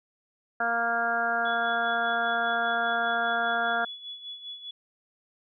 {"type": "harmonic tone", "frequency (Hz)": 233.1, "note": "A#3", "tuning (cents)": 0, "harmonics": [1, 2, 3, 4, 5, 6, 7], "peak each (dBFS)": [-40, -38, -28, -38, -38, -28, -31], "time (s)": [0.6, 3.85], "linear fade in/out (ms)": 5}
{"type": "tone with tremolo", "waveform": "sine", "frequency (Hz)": 3407, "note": "G#7", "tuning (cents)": 44, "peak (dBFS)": -35, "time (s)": [1.45, 4.71], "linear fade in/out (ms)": 5, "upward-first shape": "sine", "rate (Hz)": 5, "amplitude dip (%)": 65}
{"effects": []}